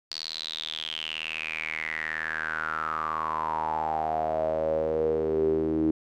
sawtooth tone with band-pass filter sweep, 79 Hz, D#2, 27 cents sharp, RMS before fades -29 dBFS, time 0.11-5.91 s, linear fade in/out 5 ms, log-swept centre 4600 to 320 Hz, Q 9.8, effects none

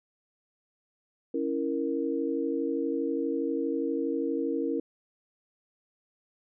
sine chord, A# diminished, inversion first, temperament equal, 277.2 / 329.6 / 466.2 Hz, C#4 / E4 / A#4, 0 / 0 / 0 cents, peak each -31 dBFS, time 1.34-4.8 s, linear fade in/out 5 ms, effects none

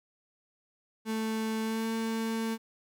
35% pulse tone with pitch glide, 220.8 to 224.7 Hz, A3 to A3, +6 to +37 cents, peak -28 dBFS, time 1.05-2.58 s, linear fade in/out 50 ms, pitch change +31 cents, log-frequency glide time 1.62-1.86 s, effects none

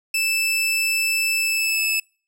sawtooth tone with pitch glide, 2637 to 2617 Hz, E7 to E7, 0 to -13 cents, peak -16 dBFS, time 0.14-2 s, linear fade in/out 5 ms, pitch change -13 cents, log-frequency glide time 1.32-1.84 s, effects noise-tail reverb RT60 0.4 s tail -26 dB re dry

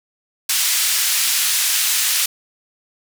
white band-pass noise, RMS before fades -18 dBFS, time 0.49-2.26 s, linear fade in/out 5 ms, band 1900 to 12000 Hz, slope 12 dB/octave, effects none

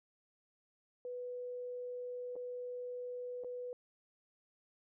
sine tone with dropouts, 493.9 Hz, B4, in tune, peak -40 dBFS, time 1.05-3.73 s, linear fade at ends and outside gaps 1 ms, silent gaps 2.356-2.363 / 3.437-3.445 s, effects none

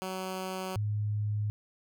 10% pulse / sine tone pair in turn, 187.4 / 104.96 Hz, F#3 / G#2, +22 / +19 cents, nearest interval minor seventh, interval 1003 cents, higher first, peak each -26 / -28 dBFS, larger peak first, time 0.02-0.76 / 0.76-1.5 s, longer neither, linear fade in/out 0 ms, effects none

